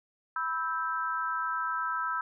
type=chord; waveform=sine; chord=E minor; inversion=second; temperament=equal with one note detuned; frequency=987.8 / 1311.7 / 1568 Hz; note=B5 / E6 / G6; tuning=0 / -9 / 0 cents; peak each=-35 / -31 / -35 dBFS; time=0.36-2.21 s; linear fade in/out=2 ms; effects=none